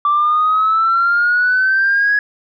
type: exponential sweep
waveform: sine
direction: up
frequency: 1164 to 1678 Hz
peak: -10 dBFS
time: 0.05-2.19 s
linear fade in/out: 2 ms
effects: tanh soft clip ceiling -7 dBFS